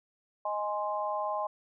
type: chord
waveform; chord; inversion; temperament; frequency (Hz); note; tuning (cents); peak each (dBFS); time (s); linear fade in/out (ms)
sine; Ab major; second; equal; 622.3 / 830.6 / 1046.5; Eb5 / Ab5 / C6; 0 / 0 / 0; -34; 0.45-1.47; 5
effects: none